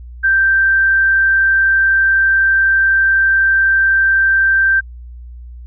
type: tone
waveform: sine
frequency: 1568 Hz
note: G6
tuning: in tune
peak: -9 dBFS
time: 0.23-4.81 s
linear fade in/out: 20 ms
effects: added 60 Hz sine -30 dBFS peak until 5.66 s